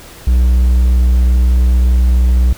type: tone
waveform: triangle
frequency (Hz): 61.74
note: B1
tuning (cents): 0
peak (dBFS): -5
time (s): 0.27-2.53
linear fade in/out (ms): 5
effects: pink hiss -36 dBFS RMS until 2.57 s